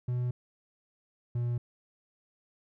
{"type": "tone pair in turn", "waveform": "triangle", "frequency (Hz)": [123.47, 120.3], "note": ["B2", "B2"], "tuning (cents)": [0, -45], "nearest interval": "unison", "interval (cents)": 45, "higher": "first", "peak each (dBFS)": -26, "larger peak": "neither", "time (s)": [[0.08, 0.31], [1.35, 1.58]], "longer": "neither", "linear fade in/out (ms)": 5, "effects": []}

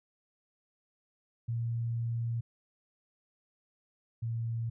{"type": "tone pair in turn", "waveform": "sine", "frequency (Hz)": [116.54, 115.13], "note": ["A#2", "A#2"], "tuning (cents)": [0, -21], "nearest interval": "unison", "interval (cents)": 21, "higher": "first", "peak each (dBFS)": [-30, -31], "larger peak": "first", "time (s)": [[1.48, 2.41], [4.22, 4.7]], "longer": "first", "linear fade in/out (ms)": 10, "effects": []}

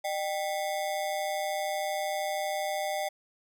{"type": "ring-modulated tone", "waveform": "square", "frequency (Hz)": 694, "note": "F5", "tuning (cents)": -11, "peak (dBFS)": -27, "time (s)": [0.04, 3.09], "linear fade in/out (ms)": 10, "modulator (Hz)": 86.4, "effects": []}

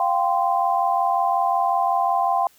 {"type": "chord", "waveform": "sine", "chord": "F suspended second", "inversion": "none", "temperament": "equal with one note detuned", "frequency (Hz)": [698.5, 784, 1038.1], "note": ["F5", "G5", "C6"], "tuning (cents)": [0, 0, -14], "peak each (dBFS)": [-22, -21, -23], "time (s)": [0, 2.47], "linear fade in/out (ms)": 2, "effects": ["white hiss -56 dBFS RMS until 2.58 s"]}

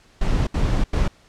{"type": "noise bursts at uneven times", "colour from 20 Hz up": "brown", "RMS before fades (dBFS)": -19, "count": 3, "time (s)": [[0.21, 0.47], [0.54, 0.84], [0.93, 1.08]], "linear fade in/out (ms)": 5, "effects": ["pink hiss -54 dBFS RMS until 1.28 s", "low-pass 7000 Hz 12 dB/octave"]}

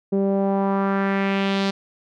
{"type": "tone with low-pass filter sweep", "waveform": "sawtooth", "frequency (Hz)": 196, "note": "G3", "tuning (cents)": 0, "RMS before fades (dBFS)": -21, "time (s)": [0.12, 1.71], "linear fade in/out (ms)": 10, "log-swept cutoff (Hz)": [430, 4500], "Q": 2.1, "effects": []}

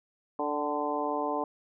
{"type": "harmonic tone with a mistuned harmonic", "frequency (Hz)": 146.83, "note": "D3", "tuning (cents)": 0, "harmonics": [2, 3, 4, 5, 6, 7], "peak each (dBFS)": [-35, -35, -35, -35, -35, -35], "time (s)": [0.39, 1.44], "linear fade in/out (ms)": 2, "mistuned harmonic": 5, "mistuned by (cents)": 39, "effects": []}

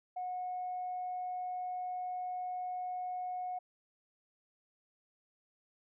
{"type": "tone", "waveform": "sine", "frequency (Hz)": 729, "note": "F#5", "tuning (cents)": -26, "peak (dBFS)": -35, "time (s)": [0.16, 3.59], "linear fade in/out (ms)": 10, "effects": ["tanh soft clip ceiling -31 dBFS"]}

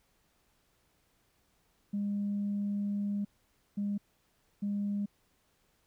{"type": "tone bursts at uneven times", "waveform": "sine", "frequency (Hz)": 203.1, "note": "G#3", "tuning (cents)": -38, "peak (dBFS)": -29, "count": 3, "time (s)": [[1.93, 3.25], [3.77, 3.98], [4.62, 5.06]], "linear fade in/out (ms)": 10, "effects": ["tanh soft clip ceiling -26 dBFS", "pink hiss -72 dBFS RMS until 5.86 s"]}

